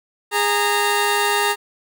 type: tone pair together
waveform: 15% pulse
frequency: 411.3 / 923.3 Hz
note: G#4 / A#5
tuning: -17 / -17 cents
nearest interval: octave + major second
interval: 1400 cents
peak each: -13 dBFS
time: 0.31-1.56 s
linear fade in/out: 50 ms
effects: none